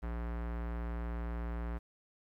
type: tone with low-pass filter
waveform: square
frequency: 58.27 Hz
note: A#1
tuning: in tune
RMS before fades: -38 dBFS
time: 0.02-1.79 s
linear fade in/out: 20 ms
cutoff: 1600 Hz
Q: 1.3
effects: 11-bit